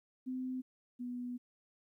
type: tone pair in turn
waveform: sine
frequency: 256.6 / 245.9 Hz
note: C4 / B3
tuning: -34 / -7 cents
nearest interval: minor second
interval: 73 cents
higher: first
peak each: -36 / -38 dBFS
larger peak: first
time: 0.26-0.62 / 0.99-1.38 s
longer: second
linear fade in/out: 20 ms
effects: 13-bit